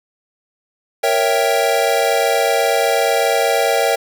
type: chord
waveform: square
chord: A# diminished seventh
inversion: none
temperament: equal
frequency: 466.2 / 554.4 / 659.3 / 784 Hz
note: A#4 / C#5 / E5 / G5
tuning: 0 / 0 / 0 / 0 cents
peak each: -20 dBFS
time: 1.03-3.96 s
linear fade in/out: 10 ms
effects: none